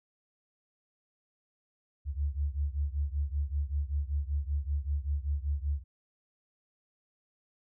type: beating tone pair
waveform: sine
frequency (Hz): 70 / 75.2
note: C#2 / D2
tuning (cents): +18 / +42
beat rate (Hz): 5.2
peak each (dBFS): -31 / -33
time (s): 2.05-5.84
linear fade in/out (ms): 50
effects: none